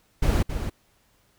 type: noise with echo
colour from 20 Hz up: brown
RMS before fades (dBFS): -20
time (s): 0.22-0.43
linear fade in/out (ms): 10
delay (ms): 270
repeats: 1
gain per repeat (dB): -8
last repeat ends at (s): 0.7
effects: pink hiss -64 dBFS RMS until 1.38 s